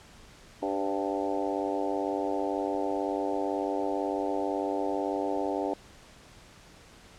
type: harmonic tone with a mistuned harmonic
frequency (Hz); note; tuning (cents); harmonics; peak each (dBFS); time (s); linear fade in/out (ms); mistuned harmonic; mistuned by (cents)
98; G2; 0; 3 / 4 / 5 / 6 / 7 / 8 / 9; -33 / -34 / -35 / -36 / -36 / -37 / -38; 0.62-5.74; 5; 5; +41
effects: pink hiss -53 dBFS RMS until 7.18 s + low-pass 8000 Hz 12 dB/octave